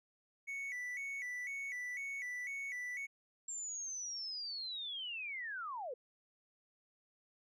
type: tone with vibrato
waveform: triangle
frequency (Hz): 2093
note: C7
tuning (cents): 0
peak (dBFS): -38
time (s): 0.47-3.07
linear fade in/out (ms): 20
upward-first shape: square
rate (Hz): 2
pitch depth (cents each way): 100
type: linear sweep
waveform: sine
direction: down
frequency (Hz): 7459 to 460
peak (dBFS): -40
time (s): 3.48-5.94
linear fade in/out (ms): 5
effects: none